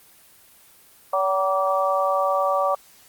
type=harmonic tone with a mistuned harmonic; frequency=190 Hz; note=F#3; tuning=46 cents sharp; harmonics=3 / 4 / 5 / 6; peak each=-22 / -25 / -29 / -23 dBFS; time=1.13-2.75 s; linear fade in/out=5 ms; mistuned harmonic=6; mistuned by=+31 cents; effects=white hiss -52 dBFS RMS until 3.08 s + Opus 24 kbps